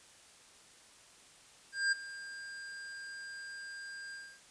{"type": "tone with ADSR envelope", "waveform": "square", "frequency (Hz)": 1600, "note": "G6", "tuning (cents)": 35, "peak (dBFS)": -27, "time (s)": [1.72, 4.41], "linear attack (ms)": 200, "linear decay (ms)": 15, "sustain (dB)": -17, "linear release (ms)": 270, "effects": ["white hiss -59 dBFS RMS until 4.5 s", "resampled to 22050 Hz"]}